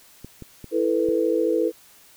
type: clicks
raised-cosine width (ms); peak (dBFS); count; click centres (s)
3; -24; 4; 0.246 / 0.423 / 0.643 / 1.088
type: chord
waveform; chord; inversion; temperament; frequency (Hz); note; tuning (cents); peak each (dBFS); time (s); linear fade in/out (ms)
sine; E suspended fourth; none; equal; 329.6 / 440 / 493.9; E4 / A4 / B4; 0 / 0 / 0; -23; 0.71-1.72; 50
effects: white hiss -52 dBFS RMS until 2.16 s